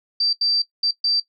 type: tone bursts at uneven times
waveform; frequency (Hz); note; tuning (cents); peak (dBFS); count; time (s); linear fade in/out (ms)
sine; 4675; D8; -9; -17; 4; 0.2-0.33 / 0.41-0.62 / 0.83-0.91 / 1.04-1.2; 5
effects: noise-tail reverb RT60 0.1 s tail -17 dB re dry